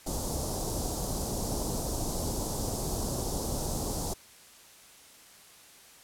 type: band-stop noise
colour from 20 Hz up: pink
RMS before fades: -32 dBFS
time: 0.06-4.14 s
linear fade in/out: 10 ms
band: 890 to 5000 Hz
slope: 24 dB/octave
effects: white hiss -54 dBFS RMS until 6.03 s + low-pass 12000 Hz 12 dB/octave